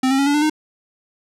square tone with pitch steps, 260 / 268.9 / 278 / 287.5 / 297.3 / 307.4 Hz, C4 / C4 / C#4 / D4 / D4 / D#4, -11 / +47 / +5 / -37 / +21 / -21 cents, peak -15 dBFS, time 0.03-0.498 s, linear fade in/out 5 ms, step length 78 ms, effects low-pass 10000 Hz 12 dB/octave

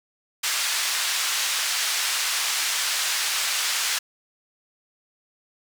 white band-pass noise, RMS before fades -25 dBFS, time 0.43-3.99 s, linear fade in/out 10 ms, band 1200 to 6800 Hz, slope 12 dB/octave, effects none

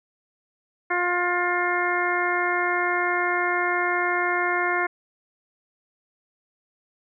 harmonic tone, 354.1 Hz, F4, 24 cents sharp, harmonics 1 / 2 / 3 / 4 / 5 / 6, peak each -28 / -28 / -28 / -28 / -28 / -28 dBFS, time 0.9-4.87 s, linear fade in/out 10 ms, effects none

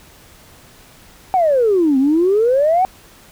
sine exponential two-way sweep, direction down then up, 774 to 257.8 to 774 Hz, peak -10 dBFS, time 1.34-2.85 s, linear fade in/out 0 ms, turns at 1.98 s, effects tanh soft clip ceiling -6 dBFS + pink hiss -45 dBFS RMS until 3.31 s

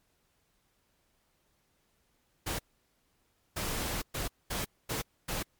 pink noise bursts at uneven times, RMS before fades -34 dBFS, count 6, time 2.46-2.59 / 3.56-4.02 / 4.14-4.28 / 4.5-4.65 / 4.89-5.02 / 5.28-5.43 s, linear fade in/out 10 ms, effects pink hiss -73 dBFS RMS until 5.59 s + MP3 96 kbps

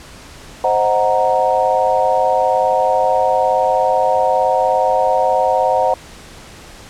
sine chord, C half-diminished seventh, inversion none, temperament equal, 523.3 / 622.3 / 740 / 932.3 Hz, C5 / Eb5 / Gb5 / Bb5, 0 / 0 / 0 / 0 cents, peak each -17 / -19 / -16 / -18 dBFS, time 0.64-5.94 s, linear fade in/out 2 ms, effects pink hiss -38 dBFS RMS until 6.89 s + low-pass 9000 Hz 12 dB/octave

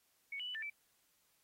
sine tone with pitch steps, 2224 / 2955 / 2980 / 1774 / 2321 Hz, C#7 / F#7 / F#7 / A6 / D7, +5 / -3 / +12 / +14 / -21 cents, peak -40 dBFS, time 0.32-0.7 s, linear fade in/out 5 ms, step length 76 ms, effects white hiss -75 dBFS RMS until 1.43 s + AAC 48 kbps

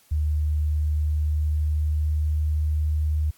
sine tone with pitch glide, 75.7 to 76.36 Hz, D#2 to D#2, -47 to -32 cents, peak -20 dBFS, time 0.11-3.31 s, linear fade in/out 10 ms, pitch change +15 cents, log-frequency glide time 0.79-2.38 s, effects white hiss -58 dBFS RMS until 3.37 s + AAC 64 kbps

